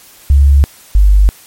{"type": "tone pair in turn", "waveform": "sine", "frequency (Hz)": [69.9, 49.66], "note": ["C#2", "G1"], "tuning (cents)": [15, 23], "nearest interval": "tritone", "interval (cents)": 592, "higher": "first", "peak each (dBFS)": -3, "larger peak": "neither", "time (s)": [[0.3, 0.64], [0.95, 1.29]], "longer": "neither", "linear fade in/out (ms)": 0, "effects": ["white hiss -40 dBFS RMS until 1.46 s", "MP3 64 kbps"]}